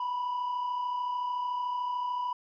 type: tone pair together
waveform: triangle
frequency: 954.2 / 987.8 Hz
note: A#5 / B5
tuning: +40 / 0 cents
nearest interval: minor second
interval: 60 cents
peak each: -37 / -27 dBFS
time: 0-2.33 s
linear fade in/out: 5 ms
effects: tanh soft clip ceiling -24 dBFS + resampled to 11025 Hz